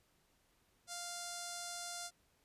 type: tone with notch filter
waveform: 5% pulse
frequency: 698.5 Hz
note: F5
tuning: in tune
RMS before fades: -45 dBFS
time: 0.87-2.11 s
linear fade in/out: 50 ms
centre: 2500 Hz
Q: 1.1
effects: pink hiss -74 dBFS RMS until 2.44 s + resampled to 32000 Hz